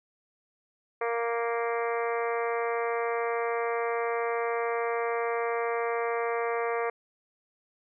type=harmonic tone; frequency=233.1 Hz; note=A#3; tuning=in tune; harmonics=2 / 3 / 4 / 5 / 6 / 7 / 8 / 9 / 10; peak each=-29 / -34 / -38 / -35 / -43 / -42 / -42 / -40 / -44 dBFS; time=1.01-6.9 s; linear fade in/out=5 ms; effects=none